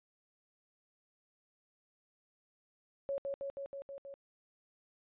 sine tone with echo, 554.4 Hz, C#5, in tune, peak -33 dBFS, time 3.09-3.18 s, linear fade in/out 0 ms, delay 160 ms, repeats 6, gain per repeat -2 dB, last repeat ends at 4.14 s, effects resampled to 8000 Hz

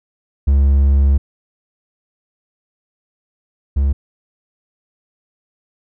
triangle tone pair in turn, 69.3 / 69.3 Hz, C#2 / C#2, 0 / 0 cents, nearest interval unison, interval 0 cents, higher neither, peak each -7 / -10 dBFS, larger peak first, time 0.47-1.18 / 3.76-3.93 s, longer first, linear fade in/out 10 ms, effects none

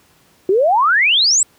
sine exponential sweep, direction up, 358.3 to 8030 Hz, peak -10 dBFS, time 0.49-1.43 s, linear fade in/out 2 ms, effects pink hiss -53 dBFS RMS until 1.58 s + high-pass 80 Hz 12 dB/octave

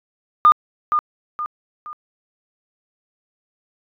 sine tone with echo, 1214 Hz, D#6, 43 cents flat, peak -6 dBFS, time 0.45-0.52 s, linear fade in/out 0 ms, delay 470 ms, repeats 3, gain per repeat -8 dB, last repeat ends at 1.93 s, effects tanh soft clip ceiling -2 dBFS

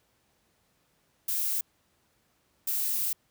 violet noise bursts at uneven times, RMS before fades -29 dBFS, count 2, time 1.28-1.61 / 2.67-3.13 s, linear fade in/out 5 ms, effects pink hiss -70 dBFS RMS until 3.3 s + high-pass 60 Hz 12 dB/octave

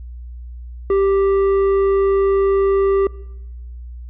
sine tone with tanh clipping, 392 Hz, G4, in tune, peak -14 dBFS, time 0.9-3.07 s, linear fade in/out 2 ms, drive 8 dB, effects noise-tail reverb RT60 1.0 s tail -22 dB re dry + added 60 Hz sine -30 dBFS peak until 4.09 s

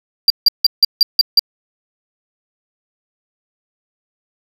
triangle tone bursts, 4737 Hz, D8, 14 cents sharp, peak -4 dBFS, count 7, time 0.28-1.394 s, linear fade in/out 2 ms, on 22 ms, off 160 ms, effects 7-bit

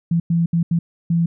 sine tone bursts at uneven times, 168.3 Hz, E3, 36 cents sharp, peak -14 dBFS, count 5, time 0.11-0.2 / 0.3-0.46 / 0.53-0.63 / 0.71-0.79 / 1.1-1.26 s, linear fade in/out 5 ms, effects none

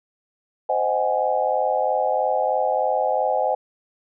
sine chord, Ab dominant seventh, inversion first, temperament just, 519.1 / 623 / 747.5 / 830.6 Hz, C5 / Eb5 / Gb5 / Ab5, -14 / +2 / +17 / 0 cents, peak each -24 dBFS, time 0.69-3.55 s, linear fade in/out 5 ms, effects none

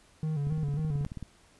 triangle tone with vibrato, 149.5 Hz, D3, 31 cents sharp, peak -26 dBFS, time 0.23-1.05 s, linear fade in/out 0 ms, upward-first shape square, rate 3.7 Hz, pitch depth 78 cents each way
click train, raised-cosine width 5 ms, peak -26 dBFS, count 15, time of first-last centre 0.47-1.227 s, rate 18.5 Hz
effects pink hiss -61 dBFS RMS until 1.59 s + resampled to 24000 Hz

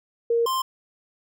sine / square tone pair in turn, 466.2 / 1047.8 Hz, A#4 / C6, 0 / +2 cents, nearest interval octave + major second, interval 1402 cents, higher second, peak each -18 / -23 dBFS, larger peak first, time 0.3-0.46 / 0.46-0.62 s, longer neither, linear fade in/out 5 ms, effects none

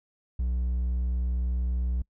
sine tone with hard clipping, 61.74 Hz, B1, in tune, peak -26 dBFS, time 0.39-2.02 s, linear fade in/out 5 ms, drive 3 dB, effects noise-tail reverb RT60 0.1 s tail -25 dB re dry

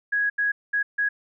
sine tone bursts at uneven times, 1661.2 Hz, G#6, in tune, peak -20 dBFS, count 4, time 0.12-0.3 / 0.38-0.52 / 0.73-0.83 / 0.98-1.09 s, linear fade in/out 10 ms, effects none

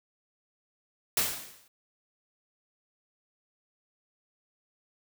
white noise with exponential decay, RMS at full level -24 dBFS, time 1.17-1.68 s, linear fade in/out 2 ms, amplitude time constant 110 ms, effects none

